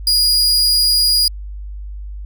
40% pulse tone, 4884 Hz, D#8, 33 cents flat, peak -10 dBFS, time 0.07-1.28 s, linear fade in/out 2 ms, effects added 50 Hz sine -26 dBFS peak until 2.25 s

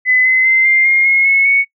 sine tone with pitch steps, 2015 / 2043 / 2072 / 2101 / 2130 / 2160 / 2190 / 2220 Hz, B6 / C7 / C7 / C7 / C7 / C#7 / C#7 / C#7, +34 / -42 / -17 / +7 / +30 / -45 / -22 / +2 cents, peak -8 dBFS, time 0.05-1.65 s, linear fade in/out 50 ms, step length 200 ms, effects noise-tail reverb RT60 0.1 s tail -24 dB re dry

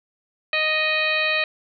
harmonic tone with a mistuned harmonic, 622 Hz, D#5, 1 cent flat, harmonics 1 / 2 / 3 / 4 / 5 / 6 / 7, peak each -27 / -31 / -25 / -22 / -31 / -29 / -33 dBFS, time 0.53-1.44 s, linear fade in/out 2 ms, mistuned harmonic 6, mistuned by +74 cents, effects none

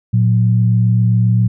sine tone pair together, 114.97 / 182.5 Hz, A#2 / F#3, -23 / -24 cents, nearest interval minor sixth, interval 799 cents, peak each -10 / -17 dBFS, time 0.13-1.48 s, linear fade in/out 10 ms, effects none

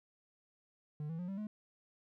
triangle tone with pitch steps, 150 / 163.58 / 178.38 / 194.53 / 212.1 Hz, D3 / E3 / F3 / G3 / G#3, +37 / -13 / +37 / -13 / +37 cents, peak -36 dBFS, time 1-1.47 s, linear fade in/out 2 ms, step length 94 ms, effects none

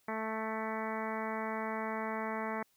harmonic tone with a mistuned harmonic, 220 Hz, A3, in tune, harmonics 1 / 2 / 3 / 4 / 5 / 6 / 7 / 8 / 9 / 10, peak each -40 / -42 / -42 / -41 / -43 / -46 / -49 / -48 / -45 / -50 dBFS, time 0.08-2.63 s, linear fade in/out 5 ms, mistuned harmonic 10, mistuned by +29 cents, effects white hiss -72 dBFS RMS until 2.76 s

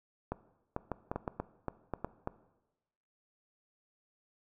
clicks, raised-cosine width 1 ms, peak -20 dBFS, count 11, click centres 0.32 / 0.764 / 0.917 / 1.115 / 1.16 / 1.278 / 1.4 / 1.683 / 1.937 / 2.046 / 2.274 s, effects noise-tail reverb RT60 1.0 s tail -17 dB re dry

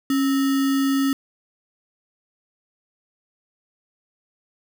sine tone with sample-and-hold, 273.2 Hz, C#4, 25 cents flat, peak -17 dBFS, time 0.1-1.13 s, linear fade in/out 2 ms, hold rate 1575 Hz, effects none

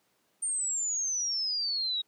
sine exponential sweep, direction down, 8900 to 3786 Hz, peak -28 dBFS, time 0.42-2.02 s, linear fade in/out 10 ms, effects pink hiss -71 dBFS RMS until 2.07 s + high-pass 200 Hz 12 dB/octave

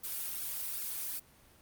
blue noise with flanger, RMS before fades -38 dBFS, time 0.03-1.2 s, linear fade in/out 20 ms, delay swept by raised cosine 0.98 to 4.98 ms, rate 2.6 Hz, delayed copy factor -1, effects pink hiss -61 dBFS RMS until 1.61 s + Opus 32 kbps

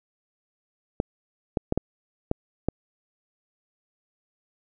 clicks, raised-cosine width 2 ms, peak -9 dBFS, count 6, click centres 1.001 / 1.572 / 1.724 / 1.776 / 2.314 / 2.686 s, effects none

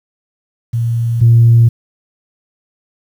sine tone pair in turn, 116.54 / 116.54 Hz, A#2 / A#2, 0 / 0 cents, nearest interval unison, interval 0 cents, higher neither, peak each -12 / -3 dBFS, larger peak second, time 0.73-1.21 / 1.21-1.69 s, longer neither, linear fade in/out 10 ms, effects tanh soft clip ceiling 0 dBFS + 7-bit

